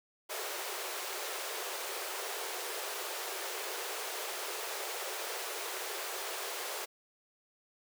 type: high-pass noise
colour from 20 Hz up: pink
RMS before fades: -39 dBFS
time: 0.29-6.86 s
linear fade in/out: 20 ms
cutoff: 360 Hz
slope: 96 dB/octave
effects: none